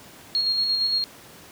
sine tone with tremolo, 4276 Hz, C8, 37 cents sharp, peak -19 dBFS, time 0.35-1.04 s, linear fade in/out 0 ms, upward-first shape square, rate 8.7 Hz, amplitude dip 30%, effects pink hiss -46 dBFS RMS until 1.51 s + high-pass 100 Hz 12 dB/octave

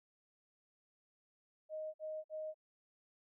sine tone bursts, 623 Hz, D#5, 2 cents sharp, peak -40 dBFS, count 3, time 1.69-2.544 s, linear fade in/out 50 ms, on 250 ms, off 52 ms, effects none

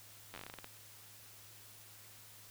slowing click train, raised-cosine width 0.3 ms, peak -30 dBFS, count 12, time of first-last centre 0.34-0.644 s, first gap 10 ms, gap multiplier 1.19, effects added 105 Hz sine -64 dBFS peak until 2.5 s + white hiss -57 dBFS RMS until 2.5 s

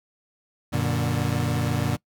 30% pulse chord, Gb augmented, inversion none, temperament equal with one note detuned, 92.5 / 118.78 / 146.83 Hz, Gb2 / Bb2 / D3, 0 / +33 / 0 cents, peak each -26 / -23 / -24 dBFS, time 0.72-1.97 s, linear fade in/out 20 ms, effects noise-tail reverb RT60 0.1 s tail -23 dB re dry

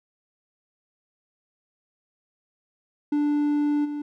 triangle tone with level steps, 293.7 Hz, D4, in tune, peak -18 / -26 dBFS, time 3.12-4.02 s, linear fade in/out 5 ms, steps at 3.84 s, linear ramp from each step 20 ms, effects none

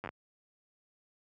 slowing click train, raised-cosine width 0.5 ms, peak -24 dBFS, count 5, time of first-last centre 0.04-0.09 s, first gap 9 ms, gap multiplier 1.23, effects high-pass 80 Hz 12 dB/octave

